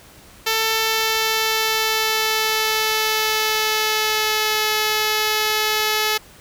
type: tone with pitch glide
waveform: 5% pulse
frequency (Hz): 444 to 430.4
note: A4 to A4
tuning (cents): +16 to -38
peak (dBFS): -6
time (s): 0.46-6.18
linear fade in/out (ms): 10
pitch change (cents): -54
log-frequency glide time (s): 0.7-4.73
effects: pink hiss -46 dBFS RMS until 6.4 s